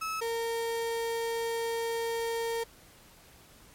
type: tone pair in turn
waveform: 35% pulse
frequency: 1298 / 460.4 Hz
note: E6 / A#4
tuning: -27 / -22 cents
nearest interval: octave + tritone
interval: 1795 cents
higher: first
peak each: -30 / -28 dBFS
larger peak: second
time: 0.01-0.21 / 0.21-2.64 s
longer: second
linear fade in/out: 10 ms
effects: pink hiss -56 dBFS RMS until 3.74 s + MP3 64 kbps